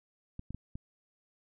clicks, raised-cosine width 5 ms, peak -28 dBFS, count 4, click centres 0.394 / 0.506 / 0.546 / 0.755 s, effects none

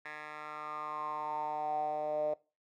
10% pulse tone with band-pass filter sweep, 151.6 Hz, D#3, 45 cents flat, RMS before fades -37 dBFS, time 0.05-2.34 s, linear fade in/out 5 ms, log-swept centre 1700 to 580 Hz, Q 7.7, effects noise-tail reverb RT60 0.3 s tail -21 dB re dry

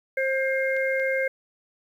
harmonic tone, 531 Hz, C5, 25 cents sharp, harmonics 1 / 3 / 4, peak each -24 / -29 / -28 dBFS, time 0.17-1.28 s, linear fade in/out 5 ms
clicks, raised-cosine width 0.2 ms, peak -29 dBFS, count 2, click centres 0.766 / 0.998 s
effects 9-bit

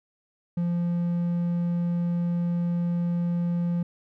triangle tone, 173 Hz, F3, 16 cents flat, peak -21 dBFS, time 0.57-3.83 s, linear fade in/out 5 ms, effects none

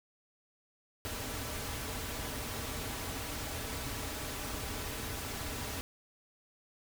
pink noise with comb filter, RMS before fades -39 dBFS, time 1.05-5.81 s, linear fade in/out 0 ms, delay 5.6 ms, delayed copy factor -0.5, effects none

